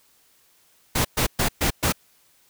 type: noise bursts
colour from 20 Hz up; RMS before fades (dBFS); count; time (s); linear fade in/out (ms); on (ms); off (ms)
pink; -21; 5; 0.95-1.925; 10; 99; 120
effects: white hiss -60 dBFS RMS until 2.49 s